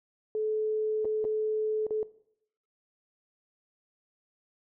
sine tone with dropouts, 432 Hz, A4, 32 cents flat, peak -27 dBFS, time 0.35-2.03 s, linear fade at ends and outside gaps 1 ms, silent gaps 1.047-1.053 / 1.243-1.25 / 1.867-1.907 s, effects noise-tail reverb RT60 0.7 s tail -18 dB re dry

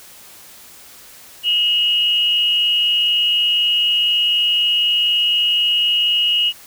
sine tone with amplitude modulation, 2881 Hz, F#7, 47 cents flat, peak -11 dBFS, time 1.43-6.53 s, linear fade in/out 50 ms, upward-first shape sine, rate 244 Hz, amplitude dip 50%, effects white hiss -42 dBFS RMS until 6.66 s

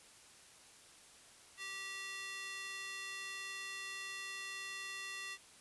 square tone with high-pass filter, 389.3 Hz, G4, 12 cents flat, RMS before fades -45 dBFS, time 1.57-5.38 s, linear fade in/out 50 ms, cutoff 2100 Hz, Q 1.6, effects white hiss -60 dBFS RMS until 5.6 s + resampled to 24000 Hz

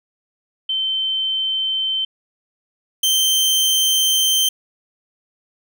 sine / sawtooth tone pair in turn, 3093 / 3122 Hz, G7 / G7, -24 / -8 cents, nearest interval unison, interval 16 cents, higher second, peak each -18 / -11 dBFS, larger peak second, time 0.69-2.05 / 3.03-4.49 s, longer second, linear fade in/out 5 ms, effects none

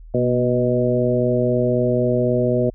harmonic tone with a mistuned harmonic, 123.9 Hz, B2, 6 cents sharp, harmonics 1 / 2 / 3 / 4 / 5, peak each -22 / -22 / -22 / -22 / -22 dBFS, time 0.14-2.7 s, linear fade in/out 5 ms, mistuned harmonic 2, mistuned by -39 cents, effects added 40 Hz sine -37 dBFS peak until 2.74 s

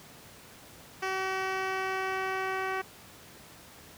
10% pulse tone with low-pass filter sweep, 380 Hz, F#4, 46 cents sharp, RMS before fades -32 dBFS, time 1.02-2.82 s, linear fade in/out 10 ms, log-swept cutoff 4500 to 2400 Hz, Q 0.8, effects pink hiss -51 dBFS RMS until 3.97 s + high-pass 80 Hz 12 dB/octave

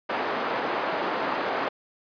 white band-pass noise, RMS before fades -28 dBFS, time 0.09-1.69 s, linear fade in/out 10 ms, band 330 to 1100 Hz, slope 12 dB/octave, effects resampled to 11025 Hz

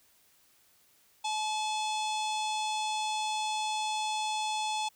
harmonic tone, 860 Hz, A5, 40 cents flat, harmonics 1 / 3 / 4 / 5 / 6 / 7 / 8 / 9 / 10, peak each -31 / -40 / -38 / -45 / -47 / -47 / -46 / -50 / -46 dBFS, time 1.24-4.89 s, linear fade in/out 10 ms, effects white hiss -65 dBFS RMS until 4.95 s

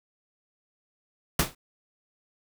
pink noise with exponential decay, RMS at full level -18 dBFS, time 1.39-1.55 s, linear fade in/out 5 ms, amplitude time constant 33 ms, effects none

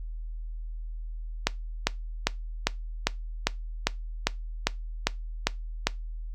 click train, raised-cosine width 0.2 ms, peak -3 dBFS, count 12, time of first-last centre 1.47-5.87 s, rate 2.5 Hz, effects noise-tail reverb RT60 0.2 s tail -20 dB re dry + added 40 Hz sine -33 dBFS peak until 6.34 s

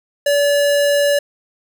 square tone, 574 Hz, D5, 40 cents flat, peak -13 dBFS, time 0.26-1.19 s, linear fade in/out 5 ms, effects none

